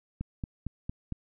click train, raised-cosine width 5 ms, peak -21 dBFS, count 5, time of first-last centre 0.21-1.123 s, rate 4.38 Hz, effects none

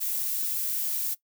violet noise, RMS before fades -29 dBFS, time 0-1.15 s, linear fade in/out 20 ms, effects noise-tail reverb RT60 0.1 s tail -18 dB re dry

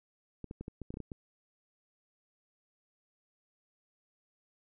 clicks, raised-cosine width 3 ms, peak -28 dBFS, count 10, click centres 0.443 / 0.511 / 0.61 / 0.681 / 0.817 / 0.905 / 0.941 / 0.971 / 1.003 / 1.118 s, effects none

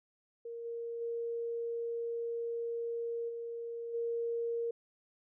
sine tone with level steps, 466.2 Hz, A#4, in tune, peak -40 / -37 / -34 / -38 / -32 dBFS, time 0.45-4.71 s, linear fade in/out 5 ms, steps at 0.64 / 1 / 3.28 / 3.93 s, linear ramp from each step 20 ms, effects none

